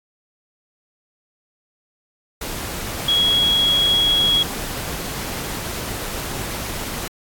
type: tone in noise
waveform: sine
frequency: 3322 Hz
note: G#7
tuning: in tune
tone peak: -14 dBFS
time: 3.08-4.43 s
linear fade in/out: 5 ms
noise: pink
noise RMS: -28 dBFS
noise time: 2.41-7.08 s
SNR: +11 dB
effects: AAC 64 kbps